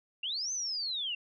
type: linear two-way sweep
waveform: sine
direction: up then down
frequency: 2697 to 6272 to 2697 Hz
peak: -32 dBFS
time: 0.23-1.15 s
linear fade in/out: 5 ms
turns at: 0.52 s
effects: none